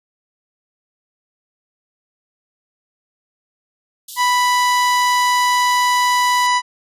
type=high-pass noise; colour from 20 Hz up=white; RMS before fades=-32 dBFS; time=4.08-6.47 s; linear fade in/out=5 ms; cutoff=3000 Hz; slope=96 dB/octave
type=harmonic tone; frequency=988 Hz; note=B5; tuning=in tune; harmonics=1 / 2 / 3 / 4 / 5 / 6 / 7 / 9 / 10; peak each=-14 / -20 / -27 / -27 / -29 / -32 / -31 / -39 / -39 dBFS; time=4.16-6.62 s; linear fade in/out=50 ms
effects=resampled to 32000 Hz